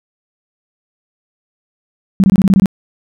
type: tone bursts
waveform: sine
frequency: 192.3 Hz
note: G3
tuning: 33 cents flat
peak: -5 dBFS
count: 8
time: 2.2-2.658 s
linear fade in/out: 0 ms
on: 38 ms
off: 22 ms
effects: none